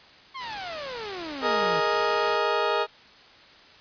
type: exponential sweep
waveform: sawtooth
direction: down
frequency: 1100 to 154.8 Hz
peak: -30 dBFS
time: 0.34-1.81 s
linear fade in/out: 20 ms
type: noise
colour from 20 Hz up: white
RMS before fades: -36 dBFS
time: 0.38-2.39 s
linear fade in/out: 50 ms
type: chord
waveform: 20% pulse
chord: Ab suspended second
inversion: none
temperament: just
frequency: 415.3 / 467.2 / 623 Hz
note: Ab4 / Bb4 / Eb5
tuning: 0 / +4 / +2 cents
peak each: -22 dBFS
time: 1.41-2.87 s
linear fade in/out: 50 ms
effects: white hiss -51 dBFS RMS until 3.8 s + resampled to 11025 Hz